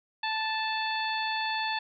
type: harmonic tone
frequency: 878 Hz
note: A5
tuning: 4 cents flat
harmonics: 1 / 2 / 3 / 4 / 5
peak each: -31 / -34 / -36 / -37 / -38 dBFS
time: 0.23-1.79 s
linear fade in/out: 5 ms
effects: none